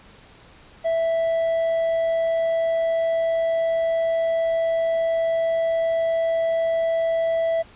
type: tone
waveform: triangle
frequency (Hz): 659.3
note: E5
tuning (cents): 0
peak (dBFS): -17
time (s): 0.84-7.63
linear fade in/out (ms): 20
effects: pink hiss -49 dBFS RMS until 7.75 s + resampled to 8000 Hz